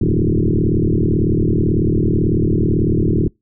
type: tone with frequency modulation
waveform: sine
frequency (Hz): 100.6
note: G2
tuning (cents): +45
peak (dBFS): -12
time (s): 0.01-3.28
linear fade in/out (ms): 5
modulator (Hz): 38.1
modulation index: 7.3
effects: noise-tail reverb RT60 0.2 s tail -26 dB re dry